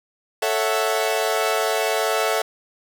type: chord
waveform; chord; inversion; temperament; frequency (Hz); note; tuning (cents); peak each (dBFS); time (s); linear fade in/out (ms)
sawtooth; F# minor seventh; first; equal; 440 / 554.4 / 659.3 / 740; A4 / C#5 / E5 / F#5; 0 / 0 / 0 / 0; -20 / -23 / -20 / -23; 0.42-2.42; 5
effects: none